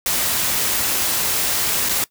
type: noise with dropouts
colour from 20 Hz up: white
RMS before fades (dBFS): -20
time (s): 0.06-2.04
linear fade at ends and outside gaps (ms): 1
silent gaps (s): 1.889-1.893
effects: noise-tail reverb RT60 0.1 s tail -20 dB re dry